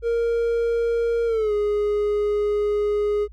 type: tone with pitch glide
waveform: triangle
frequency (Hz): 466.2 to 415.3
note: A#4 to G#4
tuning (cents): 0 to 0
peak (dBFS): -17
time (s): 0.02-3.28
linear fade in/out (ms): 50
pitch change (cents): -200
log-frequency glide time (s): 1.26-1.53
effects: added 55 Hz sine -40 dBFS peak until 3.32 s